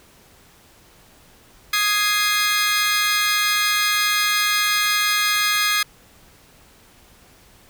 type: chord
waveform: 20% pulse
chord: Ab major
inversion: second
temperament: equal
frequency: 1244.5 / 1661.2 / 2093 Hz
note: Eb6 / Ab6 / C7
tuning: 0 / 0 / 0 cents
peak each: -17 dBFS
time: 1.73-5.83 s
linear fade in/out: 5 ms
effects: pink hiss -51 dBFS RMS until 7.69 s